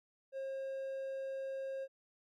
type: tone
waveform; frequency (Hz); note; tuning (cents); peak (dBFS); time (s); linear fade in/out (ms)
triangle; 537; C5; +45; -36; 0.32-1.88; 50
effects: MP3 64 kbps